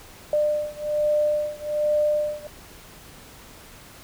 sine beating tone pair, 598 / 599.2 Hz, D5 / D5, +31 / +35 cents, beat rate 1.2 Hz, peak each -23 / -24 dBFS, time 0.33-2.47 s, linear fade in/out 2 ms, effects pink hiss -46 dBFS RMS until 4.03 s

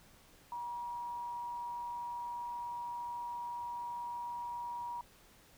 sine tone with amplitude modulation, 957 Hz, A#5, 45 cents sharp, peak -37 dBFS, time 0.52-5.01 s, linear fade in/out 2 ms, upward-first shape sine, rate 189 Hz, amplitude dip 25%, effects pink hiss -62 dBFS RMS until 5.57 s

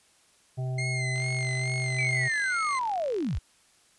harmonic tone, 128.7 Hz, C3, 28 cents flat, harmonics 1 / 3 / 5 / 6, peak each -28 / -44 / -42 / -47 dBFS, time 0.57-2.29 s, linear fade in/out 20 ms
40% pulse tone with vibrato, 2100 Hz, C7, 6 cents sharp, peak -30 dBFS, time 0.78-2.79 s, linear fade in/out 5 ms, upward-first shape sine, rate 2.3 Hz, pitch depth 55 cents each way
click train, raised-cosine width 0.2 ms, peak -28 dBFS, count 108, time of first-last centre 1.16-3.371 s, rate 48.4 Hz
sine linear sweep, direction down, 2349 to 33.39 Hz, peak -26 dBFS, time 1.98-3.39 s, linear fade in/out 10 ms
effects white hiss -62 dBFS RMS until 3.98 s + resampled to 24000 Hz

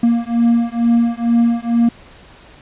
triangle beating tone pair, 233.1 / 235.3 Hz, A#3 / A#3, 0 / +16 cents, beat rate 2.2 Hz, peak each -13 dBFS, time 0.03-1.89 s, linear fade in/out 5 ms, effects pink hiss -43 dBFS RMS until 2.61 s + resampled to 8000 Hz

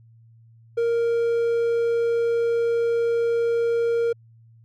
triangle tone, 466.2 Hz, A#4, in tune, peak -17 dBFS, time 0.77-4.13 s, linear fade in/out 10 ms, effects added 114 Hz sine -49 dBFS peak until 4.64 s

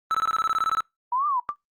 triangle tone bursts, 1313 Hz, E6, 7 cents flat, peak -18 dBFS, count 13, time 0.11-0.805 s, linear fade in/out 0 ms, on 35 ms, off 20 ms
sine exponential two-way sweep, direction up then down, 947 to 1216 to 947 Hz, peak -21 dBFS, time 1.12-1.4 s, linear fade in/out 5 ms, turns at 1.27 s
sine tone with exponential decay, 1174.7 Hz, D6, in tune, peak -19 dBFS, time 1.49-1.56 s, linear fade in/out 0 ms, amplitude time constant 15 ms
effects noise-tail reverb RT60 0.2 s tail -26 dB re dry + Opus 24 kbps

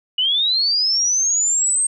sine linear sweep, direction up, 2900 to 8450 Hz, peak -15 dBFS, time 0.18-1.87 s, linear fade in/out 5 ms, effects none

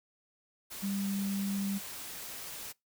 sine tone in noise, 197.9 Hz, G3, 17 cents sharp, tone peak -31 dBFS, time 0.82-1.79 s, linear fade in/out 20 ms, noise white, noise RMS -43 dBFS, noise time 0.7-2.73 s, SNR +9 dB, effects noise-tail reverb RT60 0.2 s tail -24 dB re dry

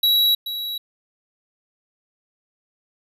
square tone with echo, 3890 Hz, B7, 27 cents flat, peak -15 dBFS, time 0.03-0.35 s, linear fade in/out 5 ms, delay 430 ms, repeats 1, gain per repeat -11 dB, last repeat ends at 0.78 s, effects resampled to 32000 Hz

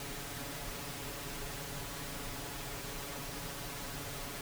pink noise with comb filter, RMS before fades -42 dBFS, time 0-4.41 s, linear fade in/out 2 ms, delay 7.1 ms, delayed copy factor +1, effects none

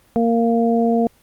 harmonic tone, 231.5 Hz, A#3, 12 cents flat, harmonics 1 / 2 / 3, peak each -16 / -19 / -21 dBFS, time 0.16-1.07 s, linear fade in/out 0 ms, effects pink hiss -55 dBFS RMS until 1.22 s + Opus 24 kbps

